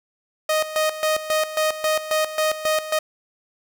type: tone with tremolo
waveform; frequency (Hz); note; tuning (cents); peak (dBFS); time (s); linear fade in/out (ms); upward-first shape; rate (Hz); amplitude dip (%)
sawtooth; 622.3; D#5; 0; -14; 0.49-2.99; 5; square; 3.7; 75
effects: none